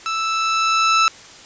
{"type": "tone with level ramp", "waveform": "sawtooth", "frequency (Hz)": 1318.5, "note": "E6", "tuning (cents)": 0, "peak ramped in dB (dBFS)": [-17, -8], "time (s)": [0.06, 1.08], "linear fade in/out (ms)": 0, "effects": ["white hiss -41 dBFS RMS until 1.45 s", "resampled to 16000 Hz"]}